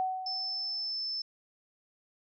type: tone with exponential decay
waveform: sine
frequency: 750 Hz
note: F#5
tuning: 23 cents sharp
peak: -26 dBFS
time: 0-0.92 s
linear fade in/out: 0 ms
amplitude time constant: 200 ms
type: tone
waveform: sine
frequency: 5274 Hz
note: E8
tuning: in tune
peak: -32 dBFS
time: 0.26-1.22 s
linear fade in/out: 5 ms
effects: none